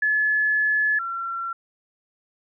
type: tone pair in turn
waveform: sine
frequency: 1715 / 1361.2 Hz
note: A6 / F6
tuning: -45 / -45 cents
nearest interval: major third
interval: 400 cents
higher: first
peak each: -18 / -26 dBFS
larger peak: first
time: 0.02-0.99 / 0.99-1.53 s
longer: first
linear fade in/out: 5 ms
effects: none